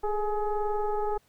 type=tone with frequency modulation; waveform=sine; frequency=415.3 Hz; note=G#4; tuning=in tune; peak=-25 dBFS; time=0.03-1.18 s; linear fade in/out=10 ms; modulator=426 Hz; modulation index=1.3; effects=pink hiss -66 dBFS RMS until 1.28 s